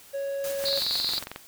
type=tone; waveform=triangle; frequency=554.4 Hz; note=C#5; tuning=in tune; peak=-26 dBFS; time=0.13-0.8 s; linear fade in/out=20 ms
type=noise with tremolo; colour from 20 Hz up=white; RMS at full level=-36 dBFS; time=0.44-1.24 s; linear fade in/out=0 ms; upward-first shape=sine; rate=6.2 Hz; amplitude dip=45%
type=click train; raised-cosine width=0.3 ms; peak=-19 dBFS; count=17; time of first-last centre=0.64-1.361 s; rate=22.2 Hz
type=band-pass noise; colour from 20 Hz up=pink; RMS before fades=-28 dBFS; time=0.65-1.19 s; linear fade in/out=5 ms; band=3900 to 4600 Hz; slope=96 dB/octave
effects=white hiss -51 dBFS RMS until 1.47 s